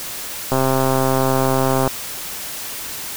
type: click train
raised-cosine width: 1 ms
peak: -4 dBFS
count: 180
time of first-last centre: 0.52-1.876 s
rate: 132 Hz
effects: white hiss -29 dBFS RMS until 3.16 s